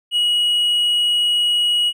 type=tone with tanh clipping; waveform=triangle; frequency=2907 Hz; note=F#7; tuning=31 cents flat; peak=-15 dBFS; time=0.11-1.93 s; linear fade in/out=50 ms; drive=7 dB; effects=none